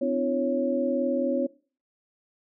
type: tone cluster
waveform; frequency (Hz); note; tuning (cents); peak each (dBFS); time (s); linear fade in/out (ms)
sine; 256.9 / 295.7 / 340.3 / 553; C4 / D4 / F4 / C#5; -32 / +12 / -45 / -4; -27 / -32 / -32 / -26; 0.01-1.47; 10
effects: noise-tail reverb RT60 0.4 s tail -21 dB re dry